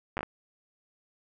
slowing click train, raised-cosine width 0.5 ms, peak -17 dBFS, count 5, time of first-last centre 0.17-0.231 s, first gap 9 ms, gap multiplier 1.36, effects none

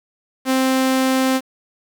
sawtooth tone, 262 Hz, C4, 2 cents sharp, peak -11 dBFS, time 0.45-1.41 s, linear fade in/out 50 ms, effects 7-bit

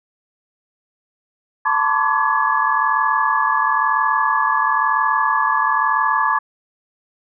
sine tone cluster, 885 / 1019 / 1125 / 1166 / 1688 Hz, A5 / C6 / C#6 / D6 / G#6, +10 / -46 / +25 / -13 / +28 cents, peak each -21 dBFS, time 1.65-6.39 s, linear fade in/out 10 ms, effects none

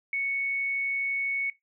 sine tone, 2217 Hz, C#7, in tune, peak -26 dBFS, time 0.13-1.5 s, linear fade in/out 2 ms, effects noise-tail reverb RT60 0.2 s tail -21 dB re dry

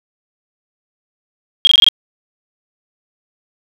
sine tone bursts, 3247 Hz, G#7, 40 cents flat, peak -4 dBFS, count 6, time 1.65-1.886 s, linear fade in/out 0 ms, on 21 ms, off 22 ms, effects none

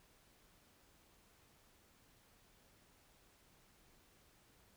silence, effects pink hiss -69 dBFS RMS until 4.76 s

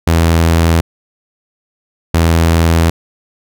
sawtooth tone pair in turn, 82.8 / 82.8 Hz, E2 / E2, +8 / +8 cents, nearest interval unison, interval 0 cents, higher neither, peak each -4 dBFS, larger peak neither, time 0.07-0.81 / 2.14-2.9 s, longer second, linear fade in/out 5 ms, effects none

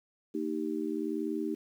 sine chord, Eb major, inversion second, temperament equal with one note detuned, 230.3 / 311.1 / 392 Hz, Bb3 / Eb4 / G4, -21 / 0 / 0 cents, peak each -37 / -33 / -36 dBFS, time 0.34-1.55 s, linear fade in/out 10 ms, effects 10-bit

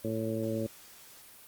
harmonic tone, 111.2 Hz, A2, 19 cents sharp, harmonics 1 / 2 / 3 / 4 / 5, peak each -37 / -35 / -36 / -38 / -36 dBFS, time 0.04-0.67 s, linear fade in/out 10 ms, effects white hiss -53 dBFS RMS until 1.47 s + Opus 32 kbps

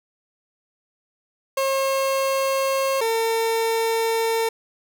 30% pulse tone pair in turn, 539 / 453.2 Hz, C#5 / A#4, -49 / -49 cents, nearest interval minor third, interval 300 cents, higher first, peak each -17 dBFS, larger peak neither, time 1.57-3.01 / 3.01-4.49 s, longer second, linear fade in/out 5 ms, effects none

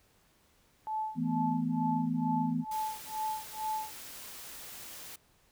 sine tone with tremolo, 869 Hz, A5, 22 cents flat, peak -30 dBFS, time 0.87-3.97 s, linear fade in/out 0 ms, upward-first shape sine, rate 2.2 Hz, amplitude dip 100%
sine chord, E suspended fourth, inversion none, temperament equal, 164.81 / 220 / 246.9 Hz, E3 / A3 / B3, 0 / 0 / 0 cents, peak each -34 / -35 / -31 dBFS, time 1.15-2.65 s, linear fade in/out 50 ms
white noise, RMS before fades -46 dBFS, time 2.71-5.16 s, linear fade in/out 5 ms
effects pink hiss -67 dBFS RMS until 5.51 s

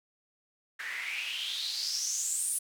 white noise with band-pass filter sweep, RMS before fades -34 dBFS, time 0.79-2.59 s, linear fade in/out 10 ms, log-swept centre 1700 to 10000 Hz, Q 7.2, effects none

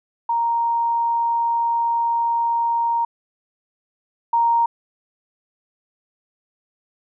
sine tone pair in turn, 932.3 / 932.3 Hz, A#5 / A#5, 0 / 0 cents, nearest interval unison, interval 0 cents, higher neither, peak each -17 / -14 dBFS, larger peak second, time 0.29-3.05 / 4.33-4.66 s, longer first, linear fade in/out 5 ms, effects none

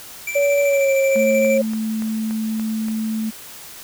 square tone with tremolo, 2339 Hz, D7, 8 cents flat, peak -23 dBFS, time 0.27-1.58 s, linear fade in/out 5 ms, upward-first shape square, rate 13 Hz, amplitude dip 40%
sine tone with pitch glide, 568 to 542.4 Hz, C#5 to C#5, +42 to -38 cents, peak -14 dBFS, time 0.35-1.62 s, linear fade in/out 10 ms, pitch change -80 cents, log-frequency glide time 0.63-0.93 s
sine tone, 220 Hz, A3, in tune, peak -20 dBFS, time 1.15-3.31 s, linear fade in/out 20 ms
click train, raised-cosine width 0.5 ms, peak -21 dBFS, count 7, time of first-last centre 1.16-2.884 s, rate 3.48 Hz
effects white hiss -38 dBFS RMS until 3.83 s

